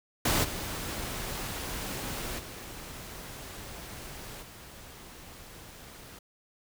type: noise with level steps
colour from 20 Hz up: pink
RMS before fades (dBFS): -26 / -36 / -43 / -48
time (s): 0.25-6.19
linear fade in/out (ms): 5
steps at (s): 0.43 / 2.38 / 4.41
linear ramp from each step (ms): 20
effects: none